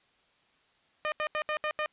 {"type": "tone bursts at uneven times", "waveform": "15% pulse", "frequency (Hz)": 609, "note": "D#5", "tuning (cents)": -37, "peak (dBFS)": -22, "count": 6, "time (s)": [[1.05, 1.12], [1.2, 1.27], [1.35, 1.42], [1.49, 1.57], [1.64, 1.71], [1.79, 1.86]], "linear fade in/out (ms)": 0, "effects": ["white hiss -67 dBFS RMS until 1.92 s", "resampled to 8000 Hz"]}